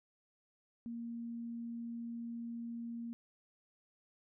sine tone, 233.6 Hz, A#3, 4 cents sharp, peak -40 dBFS, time 0.86-3.13 s, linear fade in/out 0 ms, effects none

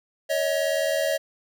square tone pair together, 559 / 638.1 Hz, C#5 / D#5, +14 / +44 cents, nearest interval major second, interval 230 cents, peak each -26 / -25 dBFS, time 0.29-1.18 s, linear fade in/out 20 ms, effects none

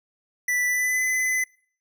square tone with pitch glide, 1975.5 to 2021 Hz, B6 to B6, 0 to +39 cents, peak -22 dBFS, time 0.48-1.44 s, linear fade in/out 5 ms, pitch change +39 cents, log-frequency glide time 0.67-1.03 s, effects noise-tail reverb RT60 0.5 s tail -23 dB re dry

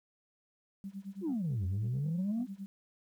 sine tone with tremolo, 196 Hz, G3, in tune, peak -37 dBFS, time 0.84-2.66 s, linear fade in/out 0 ms, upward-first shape sine, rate 9.1 Hz, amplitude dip 95%
sine exponential two-way sweep, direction down then up, 380 to 87.3 to 262.2 Hz, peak -29 dBFS, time 1.21-2.47 s, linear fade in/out 50 ms, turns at 1.65 s
effects tanh soft clip ceiling -28 dBFS + 11-bit

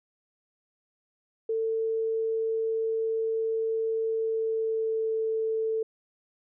sine tone with pitch glide, 447.1 to 443.5 Hz, A4 to A4, +28 to +14 cents, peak -25 dBFS, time 1.49-5.83 s, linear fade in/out 5 ms, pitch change -14 cents, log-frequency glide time 4.07-5.13 s, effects none

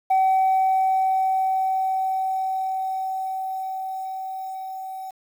sine tone with level ramp, 761 Hz, F#5, 48 cents sharp, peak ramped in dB -13 to -31 dBFS, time 0.1-5.11 s, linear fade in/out 10 ms, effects tanh soft clip ceiling -14 dBFS + 8-bit

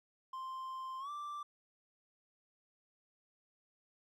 triangle tone with pitch glide, 1046.5 to 1174.7 Hz, C6 to D6, 0 to 0 cents, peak -39 dBFS, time 0.33-1.43 s, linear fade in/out 5 ms, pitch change +200 cents, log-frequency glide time 0.99-1.1 s, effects none

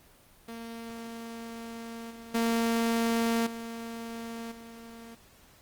sawtooth tone with level steps, 230 Hz, A#3, 23 cents flat, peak -35 / -40 / -21 / -33 / -41 dBFS, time 0.48-5.15 s, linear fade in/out 5 ms, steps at 2.1 / 2.34 / 3.46 / 4.51 s, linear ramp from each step 10 ms, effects pink hiss -58 dBFS RMS until 5.61 s + Opus 24 kbps

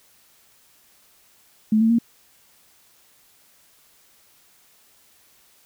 sine tone with pitch steps, 216.7 / 224.6 / 232.8 Hz, A3 / A3 / A#3, -26 / +36 / -2 cents, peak -14 dBFS, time 1.72-1.987 s, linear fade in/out 5 ms, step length 89 ms, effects white hiss -57 dBFS RMS until 5.65 s

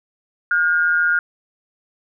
sine tone pair together, 1426 / 1592.7 Hz, F6 / G6, +36 / +27 cents, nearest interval major second, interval 191 cents, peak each -15 / -21 dBFS, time 0.51-1.19 s, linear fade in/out 2 ms, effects none

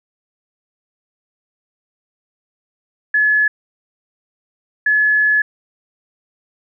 sine tone bursts at uneven times, 1708 Hz, G#6, 48 cents sharp, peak -11 dBFS, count 2, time 3.14-3.48 / 4.86-5.42 s, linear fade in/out 5 ms, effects none

